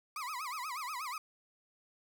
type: tone with vibrato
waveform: 35% pulse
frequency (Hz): 1118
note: C#6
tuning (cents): +14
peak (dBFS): -36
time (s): 0.16-1.18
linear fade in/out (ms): 2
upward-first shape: sine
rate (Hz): 8.3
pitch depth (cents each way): 250
effects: none